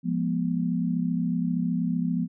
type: chord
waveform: sine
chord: F diminished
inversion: none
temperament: equal with one note detuned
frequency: 174.61 / 207.7 / 242.8 Hz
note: F3 / Ab3 / Cb4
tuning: 0 / 0 / -29 cents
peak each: -26 / -32 / -27 dBFS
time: 0.03-2.28 s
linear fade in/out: 50 ms
effects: none